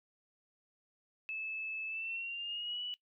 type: tone with pitch glide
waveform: sine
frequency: 2613 to 2950 Hz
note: E7 to F#7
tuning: -16 to -6 cents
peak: -37 dBFS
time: 1.29-2.94 s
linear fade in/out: 0 ms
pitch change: +210 cents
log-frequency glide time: 1.87-2.82 s
effects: noise-tail reverb RT60 0.1 s tail -18 dB re dry